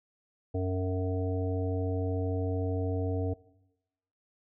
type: harmonic tone with a mistuned harmonic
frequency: 93.3 Hz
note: F#2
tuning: 15 cents sharp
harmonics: 1 / 3 / 5 / 7 / 8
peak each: -30 / -35 / -34 / -40 / -45 dBFS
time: 0.54-3.34 s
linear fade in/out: 10 ms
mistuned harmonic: 5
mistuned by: -34 cents
effects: noise-tail reverb RT60 0.9 s tail -20 dB re dry